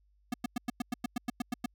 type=tone bursts; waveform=square; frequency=242.9 Hz; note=B3; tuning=29 cents flat; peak=-30 dBFS; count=12; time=0.32-1.66 s; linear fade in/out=5 ms; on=20 ms; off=100 ms; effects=added 50 Hz sine -65 dBFS peak until 1.74 s